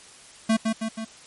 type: tone with echo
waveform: square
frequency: 222.3 Hz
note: A3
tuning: 18 cents sharp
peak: -18 dBFS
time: 0.49-0.57 s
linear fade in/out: 10 ms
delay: 160 ms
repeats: 3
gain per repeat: -4 dB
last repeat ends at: 1.05 s
effects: white hiss -48 dBFS RMS until 1.26 s + MP3 48 kbps